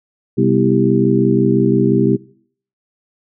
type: harmonic tone with a mistuned harmonic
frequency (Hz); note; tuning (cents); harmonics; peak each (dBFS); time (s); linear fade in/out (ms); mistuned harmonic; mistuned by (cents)
65.8; C2; +10; 2 / 3 / 4 / 5 / 6; -17 / -17 / -17 / -17 / -17; 0.37-2.17; 20; 4; -100
effects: noise-tail reverb RT60 0.6 s tail -23 dB re dry